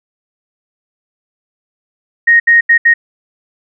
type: tone bursts at uneven times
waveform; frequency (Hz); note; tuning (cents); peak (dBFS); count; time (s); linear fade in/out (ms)
sine; 1866; A#6; +1; -4; 4; 2.27-2.4 / 2.47-2.61 / 2.69-2.78 / 2.85-2.94; 10
effects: none